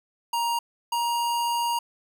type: tone pair in turn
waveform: square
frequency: 939 / 943.6 Hz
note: A#5 / A#5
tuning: +12 / +21 cents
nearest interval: unison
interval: 9 cents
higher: second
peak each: -24 dBFS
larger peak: neither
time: 0.33-0.59 / 0.92-1.79 s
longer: second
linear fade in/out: 5 ms
effects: none